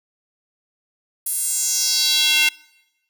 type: tone with high-pass filter sweep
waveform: square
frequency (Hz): 302.7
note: D#4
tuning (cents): -48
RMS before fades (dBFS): -19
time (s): 1.26-2.49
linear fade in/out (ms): 5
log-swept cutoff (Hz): 11000 to 2500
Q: 3.1
effects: noise-tail reverb RT60 1.0 s tail -24 dB re dry